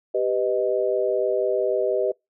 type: chord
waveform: sine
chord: G augmented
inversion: none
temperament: equal with one note detuned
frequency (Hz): 392 / 498.2 / 622.3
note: G4 / B4 / D#5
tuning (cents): 0 / +15 / 0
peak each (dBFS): -24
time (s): 0.14-2.12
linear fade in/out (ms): 10
effects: noise-tail reverb RT60 0.2 s tail -26 dB re dry